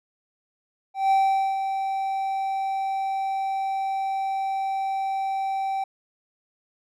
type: tone with ADSR envelope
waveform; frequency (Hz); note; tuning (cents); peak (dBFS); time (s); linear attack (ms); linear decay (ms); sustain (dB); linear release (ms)
triangle; 776; G5; -18; -14; 0.94-5.84; 170; 450; -8; 5
effects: none